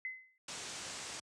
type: tone with exponential decay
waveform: sine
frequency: 2043 Hz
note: C7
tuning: 42 cents flat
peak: -35 dBFS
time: 0.05-0.38 s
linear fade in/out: 1 ms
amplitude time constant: 70 ms
type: low-pass noise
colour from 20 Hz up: white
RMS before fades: -45 dBFS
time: 0.48-1.2 s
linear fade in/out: 5 ms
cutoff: 8500 Hz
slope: 48 dB/octave
effects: high-pass 80 Hz 12 dB/octave